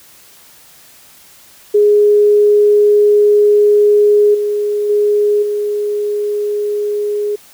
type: tone with level steps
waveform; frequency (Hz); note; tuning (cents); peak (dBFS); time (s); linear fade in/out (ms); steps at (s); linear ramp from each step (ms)
sine; 415.3; G#4; 0; -6 / -13 / -9 / -14; 1.74-7.36; 10; 4.34 / 4.89 / 5.42; 10
effects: white hiss -43 dBFS RMS until 7.53 s